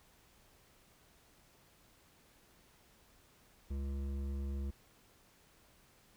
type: tone with hard clipping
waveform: sine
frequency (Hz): 68.9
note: C#2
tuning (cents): -10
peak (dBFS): -38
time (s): 3.7-4.71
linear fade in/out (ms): 10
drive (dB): 11
effects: pink hiss -66 dBFS RMS until 6.16 s